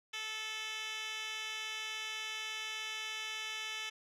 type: tone with band-pass filter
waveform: 10% pulse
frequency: 436.5 Hz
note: A4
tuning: 14 cents flat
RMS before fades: -41 dBFS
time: 0.13-3.9 s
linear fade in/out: 10 ms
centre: 3600 Hz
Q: 2.4
effects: none